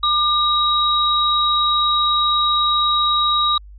sine tone pair together, 1200 / 3818 Hz, D6 / A#7, +37 / +41 cents, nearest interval octave + minor sixth, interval 2004 cents, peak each -17 dBFS, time 0.03-3.58 s, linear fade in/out 5 ms, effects added 50 Hz sine -37 dBFS peak until 3.78 s

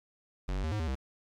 square tone with pitch steps, 46.62 / 47.87 / 78.5 / 105.9 / 80.5 / 65.9 Hz, F#1 / G1 / D#2 / G#2 / E2 / C2, +14 / -40 / +16 / +34 / -41 / +13 cents, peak -31 dBFS, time 0.48-0.954 s, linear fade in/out 10 ms, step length 79 ms, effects low-pass 6000 Hz 12 dB/octave + 10-bit

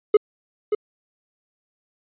triangle tone with echo, 420.8 Hz, G#4, 23 cents sharp, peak -7 dBFS, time 0.14-0.17 s, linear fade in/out 5 ms, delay 580 ms, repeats 1, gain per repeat -8 dB, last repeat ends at 0.75 s, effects resampled to 8000 Hz

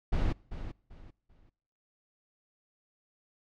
brown noise with echo, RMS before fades -27 dBFS, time 0.12-0.33 s, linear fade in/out 10 ms, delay 390 ms, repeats 3, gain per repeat -11 dB, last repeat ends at 1.5 s, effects noise-tail reverb RT60 0.8 s tail -26 dB re dry + low-pass 4000 Hz 12 dB/octave

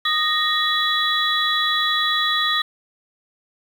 sine tone cluster, 1234 / 1863 / 3392 / 3922 Hz, D#6 / A#6 / G#7 / B7, -15 / -2 / +36 / -13 cents, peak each -23 dBFS, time 0.05-2.62 s, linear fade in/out 5 ms, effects 7-bit

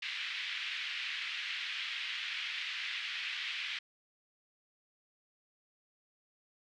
pink band-pass noise, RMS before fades -39 dBFS, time 0.02-3.79 s, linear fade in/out 5 ms, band 2000 to 3500 Hz, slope 24 dB/octave, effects none

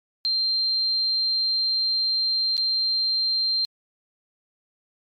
sine tone with dropouts, 4161 Hz, C8, 10 cents flat, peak -20 dBFS, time 0.25-3.65 s, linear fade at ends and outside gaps 0 ms, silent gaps 2.568-2.578 s, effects MP3 64 kbps

